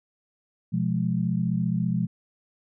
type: chord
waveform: sine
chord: F diminished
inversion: second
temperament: just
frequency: 125.72 / 174.61 / 209.5 Hz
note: Cb3 / F3 / Ab3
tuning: +31 / 0 / +15 cents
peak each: -28 / -25 / -28 dBFS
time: 0.72-2.07 s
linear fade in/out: 20 ms
effects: none